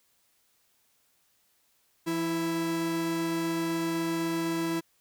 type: tone pair together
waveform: 45% pulse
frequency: 168.75 / 329.6 Hz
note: E3 / E4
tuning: +41 / 0 cents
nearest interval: octave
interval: 1159 cents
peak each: -36 / -28 dBFS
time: 2.06-4.81 s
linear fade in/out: 20 ms
effects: white hiss -69 dBFS RMS until 5 s